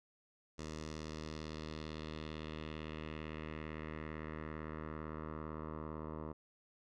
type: tone with low-pass filter sweep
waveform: 10% pulse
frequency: 77.78 Hz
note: D#2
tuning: in tune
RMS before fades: -45 dBFS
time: 0.58-6.33 s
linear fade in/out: 10 ms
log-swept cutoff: 6500 to 940 Hz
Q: 2
effects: none

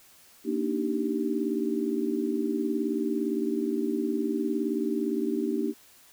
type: chord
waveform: sine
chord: Eb major seventh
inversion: second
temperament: just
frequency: 233.3 / 291.7 / 311.1 / 388.9 Hz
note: Bb3 / D4 / Eb4 / G4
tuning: +2 / -12 / 0 / -14 cents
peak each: -31 dBFS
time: 0.44-5.74 s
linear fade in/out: 50 ms
effects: white hiss -56 dBFS RMS until 6.12 s

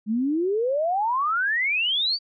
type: exponential sweep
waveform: sine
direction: up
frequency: 205.3 to 4715 Hz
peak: -20 dBFS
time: 0.06-2.19 s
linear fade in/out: 50 ms
effects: MP3 32 kbps

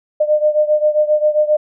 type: beating tone pair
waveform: sine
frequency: 603 / 610.5 Hz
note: D5 / D#5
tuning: +46 / -33 cents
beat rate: 7.5 Hz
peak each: -13 / -16 dBFS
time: 0.2-1.57 s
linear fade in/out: 10 ms
effects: none

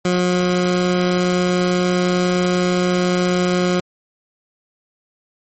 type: tone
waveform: 20% pulse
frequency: 179.8 Hz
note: F#3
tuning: 49 cents flat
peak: -10 dBFS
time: 0.05-3.8 s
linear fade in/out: 2 ms
effects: MP3 32 kbps

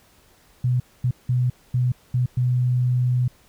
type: tone bursts at uneven times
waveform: sine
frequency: 124.8 Hz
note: B2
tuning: 19 cents sharp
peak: -17 dBFS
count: 6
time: 0.64-0.8 / 1.04-1.11 / 1.29-1.5 / 1.74-1.92 / 2.14-2.26 / 2.37-3.28 s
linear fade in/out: 5 ms
effects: pink hiss -56 dBFS RMS until 3.48 s

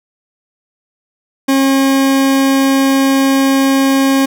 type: tone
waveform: 40% pulse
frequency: 270.7 Hz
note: C#4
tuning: 41 cents flat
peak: -8 dBFS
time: 1.48-4.26 s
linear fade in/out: 10 ms
effects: none

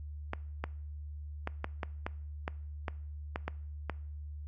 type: clicks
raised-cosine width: 0.5 ms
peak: -19 dBFS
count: 11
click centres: 0.334 / 0.64 / 1.474 / 1.644 / 1.832 / 2.065 / 2.479 / 2.882 / 3.359 / 3.48 / 3.897 s
effects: noise-tail reverb RT60 0.6 s tail -22 dB re dry + added 74 Hz sine -40 dBFS peak until 4.47 s

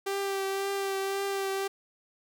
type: tone with vibrato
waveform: sawtooth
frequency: 391.9 Hz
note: G4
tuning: in tune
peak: -25 dBFS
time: 0.06-1.68 s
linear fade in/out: 10 ms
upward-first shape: triangle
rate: 1.9 Hz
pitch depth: 22 cents each way
effects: none

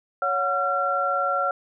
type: tone cluster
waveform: sine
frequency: 559 / 729 / 1366 Hz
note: C#5 / F#5 / F6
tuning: +14 / -26 / -39 cents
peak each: -27 / -27 / -23 dBFS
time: 0.22-1.51 s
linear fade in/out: 2 ms
effects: none

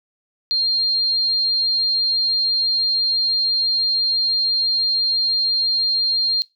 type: tone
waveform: sine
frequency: 4202 Hz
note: C8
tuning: 7 cents sharp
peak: -16 dBFS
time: 0.51-6.42 s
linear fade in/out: 0 ms
effects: noise-tail reverb RT60 0.2 s tail -20 dB re dry

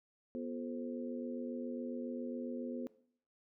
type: harmonic tone with a mistuned harmonic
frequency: 87.31 Hz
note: F2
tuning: in tune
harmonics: 3 / 4 / 5 / 6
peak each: -40 / -47 / -46 / -46 dBFS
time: 0.35-2.87 s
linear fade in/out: 0 ms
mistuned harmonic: 3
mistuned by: -110 cents
effects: noise-tail reverb RT60 0.6 s tail -19 dB re dry

